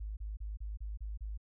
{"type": "tone bursts", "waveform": "sine", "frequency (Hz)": 52.2, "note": "G#1", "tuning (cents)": 10, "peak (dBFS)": -37, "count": 7, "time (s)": [0, 1.376], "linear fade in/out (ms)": 10, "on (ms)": 170, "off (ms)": 31, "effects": []}